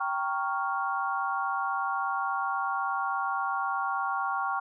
sine chord, G half-diminished seventh, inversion none, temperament equal, 784 / 932.3 / 1108.7 / 1396.9 Hz, G5 / Bb5 / Db6 / F6, 0 / 0 / 0 / 0 cents, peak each -32 / -36 / -31 / -33 dBFS, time 0-4.6 s, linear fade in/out 10 ms, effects none

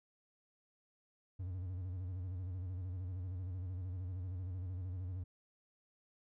triangle tone with vibrato, 91.3 Hz, F#2, 23 cents flat, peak -37 dBFS, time 1.39-5.24 s, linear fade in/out 10 ms, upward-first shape square, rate 13 Hz, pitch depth 66 cents each way, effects none

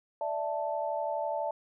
sine chord, D suspended second, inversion none, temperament equal, 587.3 / 659.3 / 880 Hz, D5 / E5 / A5, 0 / 0 / 0 cents, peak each -34 dBFS, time 0.21-1.51 s, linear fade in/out 2 ms, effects none

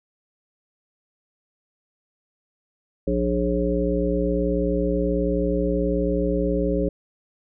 harmonic tone with a mistuned harmonic, 59.3 Hz, A#1, 30 cents sharp, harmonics 1 / 3 / 5 / 7 / 9, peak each -26 / -26 / -26 / -26 / -26 dBFS, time 3.07-6.89 s, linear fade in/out 5 ms, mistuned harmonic 9, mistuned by +28 cents, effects none

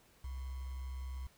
sine tone with sample-and-hold, 65.2 Hz, C2, 5 cents flat, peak -39 dBFS, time 0.24-1.27 s, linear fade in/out 5 ms, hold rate 1050 Hz, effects pink hiss -66 dBFS RMS until 1.37 s

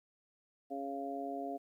harmonic tone, 138.59 Hz, C#3, in tune, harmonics 2 / 3 / 4 / 5, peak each -42 / -45 / -47 / -40 dBFS, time 0.7-1.58 s, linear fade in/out 20 ms, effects 12-bit

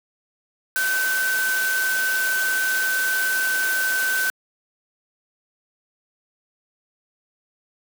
sine tone in noise, 1530 Hz, G6, 42 cents flat, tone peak -20 dBFS, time 0.76-4.3 s, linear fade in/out 0 ms, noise white, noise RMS -28 dBFS, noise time 0.76-4.3 s, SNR +5 dB, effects high-pass 300 Hz 12 dB/octave

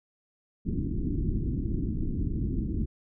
pink low-pass noise, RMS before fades -29 dBFS, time 0.65-2.86 s, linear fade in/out 20 ms, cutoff 340 Hz, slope 48 dB/octave, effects none

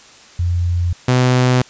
sine / sawtooth tone pair in turn, 87.31 / 126.24 Hz, F2 / B2, 0 / +38 cents, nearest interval tritone, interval 638 cents, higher second, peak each -14 / -7 dBFS, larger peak second, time 0.39-0.93 / 1.08-1.62 s, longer neither, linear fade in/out 5 ms, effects white hiss -43 dBFS RMS until 1.69 s + resampled to 16000 Hz

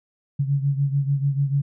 sine beating tone pair, 138.59 / 145.39 Hz, C#3 / D3, 0 / -17 cents, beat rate 6.8 Hz, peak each -20 / -25 dBFS, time 0.39-1.62 s, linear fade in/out 10 ms, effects none

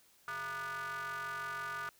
square ring-modulated tone, 131.7 Hz, C3, 12 cents sharp, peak -36 dBFS, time 0.28-1.89 s, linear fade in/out 0 ms, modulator 1340 Hz, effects white hiss -66 dBFS RMS until 1.99 s

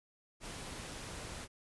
pink noise, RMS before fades -45 dBFS, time 0.4-1.48 s, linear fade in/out 50 ms, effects resampled to 24000 Hz

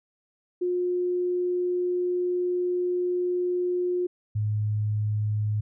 sine tone pair in turn, 357.9 / 105.88 Hz, F4 / G#2, +42 / +34 cents, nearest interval octave + major sixth, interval 2108 cents, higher first, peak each -23 dBFS, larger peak neither, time 0.61-4.07 / 4.35-5.61 s, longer first, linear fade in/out 10 ms, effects none

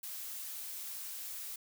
blue noise, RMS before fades -43 dBFS, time 0.03-1.56 s, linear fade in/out 5 ms, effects none

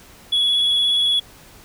sine tone with vibrato, 3380 Hz, G#7, 30 cents sharp, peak -13 dBFS, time 0.32-1.2 s, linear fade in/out 10 ms, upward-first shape square, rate 17 Hz, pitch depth 12 cents each way, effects tanh soft clip ceiling -13 dBFS + pink hiss -46 dBFS RMS until 1.64 s

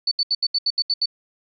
sine tone bursts, 4487 Hz, C#8, 20 cents sharp, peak -17 dBFS, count 9, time 0.07-1.058 s, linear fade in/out 5 ms, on 44 ms, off 74 ms, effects none

